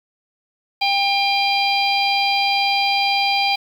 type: harmonic tone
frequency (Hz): 798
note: G5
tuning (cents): +31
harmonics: 1 / 3 / 4 / 5 / 6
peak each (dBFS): -19 / -21 / -25 / -26 / -24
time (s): 0.81-3.56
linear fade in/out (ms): 10
effects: 7-bit